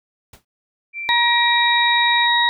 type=noise with exponential decay; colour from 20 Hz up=pink; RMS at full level=-38 dBFS; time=0.33-0.45 s; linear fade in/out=5 ms; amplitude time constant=25 ms
type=tone; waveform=sine; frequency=2349 Hz; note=D7; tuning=in tune; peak=-25 dBFS; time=0.93-2.28 s; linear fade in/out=50 ms
type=harmonic tone; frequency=950 Hz; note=A#5; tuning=33 cents sharp; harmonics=1 / 2 / 4; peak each=-18 / -18 / -18 dBFS; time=1.09-2.49 s; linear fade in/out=0 ms
effects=none